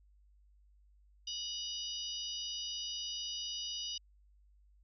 harmonic tone with a mistuned harmonic, 977 Hz, B5, 19 cents flat, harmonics 3 / 4 / 5 / 6, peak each -41 / -46 / -43 / -47 dBFS, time 1.27-3.98 s, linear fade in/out 5 ms, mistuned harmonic 4, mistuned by -85 cents, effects added 50 Hz sine -62 dBFS peak until 4.83 s

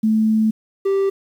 sine / triangle tone pair in turn, 218.6 / 391.3 Hz, A3 / G4, -11 / -3 cents, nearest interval minor seventh, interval 1008 cents, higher second, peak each -13 dBFS, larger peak neither, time 0.03-0.51 / 0.85-1.1 s, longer first, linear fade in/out 10 ms, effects 8-bit

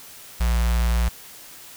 square tone with notch filter, 58.27 Hz, A#1, in tune, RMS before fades -20 dBFS, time 0.4-1.09 s, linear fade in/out 10 ms, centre 330 Hz, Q 0.52, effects white hiss -43 dBFS RMS until 1.76 s

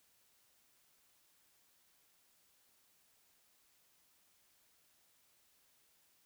silence, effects white hiss -72 dBFS RMS until 6.25 s

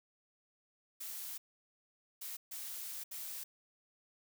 blue noise bursts at uneven times, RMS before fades -44 dBFS, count 4, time 1-1.38 / 2.21-2.37 / 2.51-3.04 / 3.11-3.44 s, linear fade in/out 10 ms, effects none

